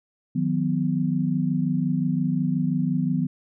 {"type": "tone cluster", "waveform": "sine", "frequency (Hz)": [156.3, 182, 249.6], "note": ["D#3", "F#3", "B3"], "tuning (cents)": [8, -28, 19], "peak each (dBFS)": -25, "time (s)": [0.35, 3.27], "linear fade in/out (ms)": 10, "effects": []}